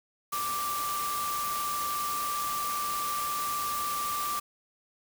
sine tone in noise, 1174.7 Hz, D6, in tune, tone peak -30 dBFS, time 0.32-4.4 s, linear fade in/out 10 ms, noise white, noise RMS -36 dBFS, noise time 0.32-4.4 s, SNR +3 dB, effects none

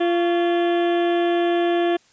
harmonic tone with a mistuned harmonic, 345.3 Hz, F4, 20 cents flat, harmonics 1 / 2 / 3 / 4 / 5 / 6 / 7 / 8 / 9 / 10, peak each -18 / -23 / -36 / -40 / -32 / -42 / -40 / -40 / -38 / -39 dBFS, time 0-1.97 s, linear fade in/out 10 ms, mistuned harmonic 3, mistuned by +130 cents, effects white hiss -57 dBFS RMS until 2.12 s + resampled to 16000 Hz

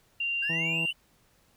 sine tone, 2775 Hz, F7, 12 cents flat, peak -27 dBFS, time 0.2-0.91 s, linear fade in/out 5 ms
triangle linear sweep, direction up, 1568 to 3020 Hz, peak -33 dBFS, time 0.42-0.93 s, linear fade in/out 10 ms
harmonic tone, 164.5 Hz, E3, 3 cents flat, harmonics 1 / 2 / 3 / 4 / 5 / 6, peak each -34 / -40 / -44 / -46 / -48 / -50 dBFS, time 0.49-0.86 s, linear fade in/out 10 ms
effects pink hiss -65 dBFS RMS until 1.56 s

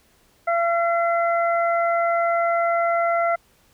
harmonic tone, 680 Hz, F5, 46 cents flat, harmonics 1 / 2 / 3, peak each -19 / -24 / -29 dBFS, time 0.47-3.36 s, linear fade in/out 10 ms, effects pink hiss -59 dBFS RMS until 3.73 s

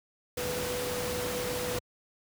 sine tone in noise, 493.6 Hz, B4, 1 cent flat, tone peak -33 dBFS, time 0.37-1.79 s, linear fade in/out 5 ms, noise pink, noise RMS -34 dBFS, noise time 0.37-1.79 s, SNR -2 dB, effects high-pass 80 Hz 12 dB/octave

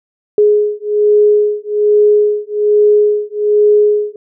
sine beating tone pair, 417.7 / 418.9 Hz, G#4 / G#4, +10 / +15 cents, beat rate 1.2 Hz, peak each -11 dBFS, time 0.38-4.16 s, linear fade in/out 2 ms, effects none

